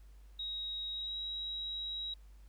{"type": "tone with pitch glide", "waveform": "sine", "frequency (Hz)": [3800, 3846], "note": ["A#7", "B7"], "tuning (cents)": [33, -47], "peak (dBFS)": -37, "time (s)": [0.39, 2.14], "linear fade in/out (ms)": 5, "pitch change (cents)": 20, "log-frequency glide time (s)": [0.92, 1.16], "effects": ["added 50 Hz sine -53 dBFS peak until 2.48 s", "pink hiss -71 dBFS RMS until 2.48 s"]}